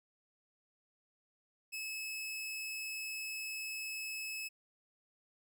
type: tone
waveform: sawtooth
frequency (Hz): 2591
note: E7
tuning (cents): -30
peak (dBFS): -36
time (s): 1.72-4.49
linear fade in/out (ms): 20
effects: none